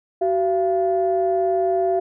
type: tone pair together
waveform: sine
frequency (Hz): 378.3 / 683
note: F#4 / F5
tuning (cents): +38 / -39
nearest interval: minor seventh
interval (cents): 1023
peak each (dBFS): -19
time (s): 0.21-2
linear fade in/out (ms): 10
effects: tanh soft clip ceiling -10 dBFS